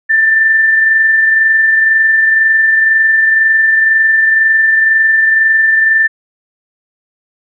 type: tone with amplitude modulation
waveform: sine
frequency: 1778 Hz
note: A6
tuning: 18 cents sharp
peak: -5 dBFS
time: 0.09-6.08 s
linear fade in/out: 20 ms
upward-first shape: sine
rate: 22 Hz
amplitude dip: 30%
effects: none